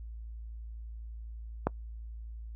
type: click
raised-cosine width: 1 ms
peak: -12 dBFS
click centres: 1.67 s
effects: noise-tail reverb RT60 0.1 s tail -25 dB re dry + added 56 Hz sine -40 dBFS peak until 2.55 s